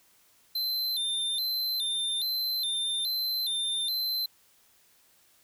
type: tone with vibrato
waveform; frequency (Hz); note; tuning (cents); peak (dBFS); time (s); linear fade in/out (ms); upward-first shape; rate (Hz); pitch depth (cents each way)
square; 3832; A#7; +47; -28; 0.55-4.26; 5; square; 1.2; 110
effects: white hiss -63 dBFS RMS until 5.43 s